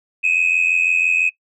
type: tone pair together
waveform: sine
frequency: 2495 / 2581 Hz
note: D#7 / E7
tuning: +4 / -37 cents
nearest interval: minor second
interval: 59 cents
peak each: -16 dBFS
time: 0.23-1.3 s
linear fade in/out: 20 ms
effects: noise-tail reverb RT60 0.1 s tail -20 dB re dry + tanh soft clip ceiling -9 dBFS